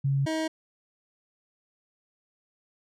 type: tone pair in turn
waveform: sine / 25% pulse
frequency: 137.9 / 317.7 Hz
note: C#3 / D#4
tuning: -9 / +36 cents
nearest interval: octave + major second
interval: 1445 cents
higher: second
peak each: -22 / -23 dBFS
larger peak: first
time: 0.04-0.26 / 0.26-0.48 s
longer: neither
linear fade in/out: 10 ms
effects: low-pass 8000 Hz 12 dB/octave